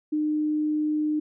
sine tone, 303.9 Hz, D#4, 41 cents flat, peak -22 dBFS, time 0.12-1.2 s, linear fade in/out 10 ms, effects none

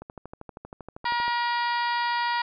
click train, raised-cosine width 1 ms, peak -25 dBFS, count 17, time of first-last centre 0.02-1.28 s, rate 12.7 Hz
harmonic tone, 476.6 Hz, A#4, 38 cents sharp, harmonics 2 / 3 / 4 / 5 / 6 / 7 / 8 / 9 / 10, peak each -25 / -34 / -31 / -39 / -41 / -41 / -42 / -42 / -39 dBFS, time 1.05-2.42 s, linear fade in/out 5 ms
effects none

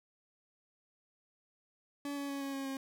40% pulse tone with pitch steps, 284.7 / 281.6 / 278.5 / 275.5 / 272.5 / 269.5 Hz, C#4 / C#4 / C#4 / C#4 / C#4 / C#4, +46 / +27 / +8 / -11 / -29 / -49 cents, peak -36 dBFS, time 2.05-2.77 s, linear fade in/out 2 ms, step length 120 ms, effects none

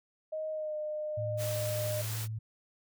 sine tone with pitch glide, 625 to 608.3 Hz, D#5 to D#5, +8 to -39 cents, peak -33 dBFS, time 0.32-2.02 s, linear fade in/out 10 ms, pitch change -47 cents, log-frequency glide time 0.51-0.76 s
sine tone, 110 Hz, A2, in tune, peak -34 dBFS, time 1.17-2.39 s, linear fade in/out 10 ms
white noise, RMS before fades -40 dBFS, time 1.37-2.28 s, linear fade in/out 50 ms
effects none

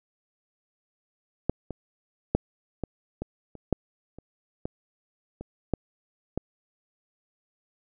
clicks, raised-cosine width 2 ms, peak -9 / -20 / -7 / -16 / -18 / -29 / -8 / -30 / -17 / -24 / -10 / -14 dBFS, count 12, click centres 1.496 / 1.707 / 2.35 / 2.837 / 3.22 / 3.553 / 3.727 / 4.186 / 4.655 / 5.41 / 5.737 / 6.376 s, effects none

